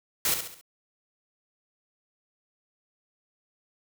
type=noise with echo; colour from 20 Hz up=white; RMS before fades=-25 dBFS; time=0.25-0.34 s; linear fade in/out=2 ms; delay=68 ms; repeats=4; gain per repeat=-7 dB; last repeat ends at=0.612 s; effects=none